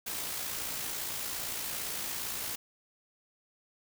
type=noise with amplitude modulation; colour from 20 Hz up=white; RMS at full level=-35 dBFS; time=0.06-2.56 s; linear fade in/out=10 ms; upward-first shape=sine; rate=57.6 Hz; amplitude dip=35%; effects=none